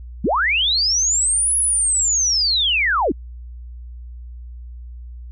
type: linear two-way sweep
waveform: sine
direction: up then down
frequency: 136.3 to 10548 to 215.9 Hz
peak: -15 dBFS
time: 0.24-3.12 s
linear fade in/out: 5 ms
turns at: 1.57 s
effects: added 60 Hz sine -32 dBFS peak until 5.31 s